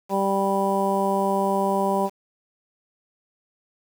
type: harmonic tone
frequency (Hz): 196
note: G3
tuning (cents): 0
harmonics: 1 / 2 / 3 / 4 / 5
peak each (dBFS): -26 / -26 / -26 / -26 / -26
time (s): 0.09-2.1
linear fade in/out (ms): 50
effects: 7-bit